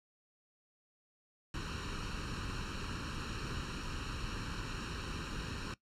pink noise with comb filter, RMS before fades -40 dBFS, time 1.54-5.74 s, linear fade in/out 2 ms, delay 0.72 ms, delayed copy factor +0.8, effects noise-tail reverb RT60 0.1 s tail -19 dB re dry + low-pass 5000 Hz 12 dB/octave

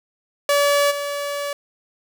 sawtooth tone with level steps, 573 Hz, D5, 43 cents flat, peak -11 / -20 dBFS, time 0.49-1.53 s, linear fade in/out 2 ms, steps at 0.9 s, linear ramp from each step 20 ms, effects none

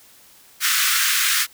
pink high-pass noise, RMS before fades -19 dBFS, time 0.6-1.47 s, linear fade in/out 50 ms, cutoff 1300 Hz, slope 48 dB/octave, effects white hiss -50 dBFS RMS until 1.53 s

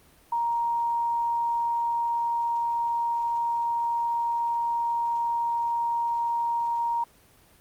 sine tone, 937 Hz, A#5, 9 cents sharp, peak -23 dBFS, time 0.32-7.04 s, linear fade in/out 5 ms, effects pink hiss -57 dBFS RMS until 7.6 s + Opus 32 kbps

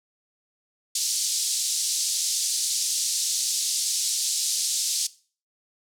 pink band-pass noise, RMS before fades -26 dBFS, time 0.95-5.07 s, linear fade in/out 5 ms, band 4500 to 9600 Hz, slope 24 dB/octave, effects noise-tail reverb RT60 0.4 s tail -19 dB re dry

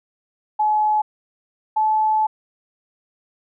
sine tone pair in turn, 852 / 865.4 Hz, G#5 / A5, +44 / -29 cents, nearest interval unison, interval 27 cents, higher second, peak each -15 dBFS, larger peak neither, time 0.59-1.02 / 1.76-2.27 s, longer second, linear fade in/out 10 ms, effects none

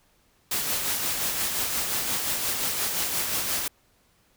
white noise with tremolo, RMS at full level -26 dBFS, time 0.51-3.68 s, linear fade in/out 5 ms, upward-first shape sine, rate 5.7 Hz, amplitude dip 35%, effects pink hiss -64 dBFS RMS until 4.36 s

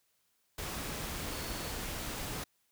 sine tone in noise, 4419 Hz, C#8, 6 cents flat, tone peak -50 dBFS, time 1.32-1.71 s, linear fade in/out 5 ms, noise pink, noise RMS -39 dBFS, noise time 0.58-2.44 s, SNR -14 dB, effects white hiss -75 dBFS RMS until 2.71 s

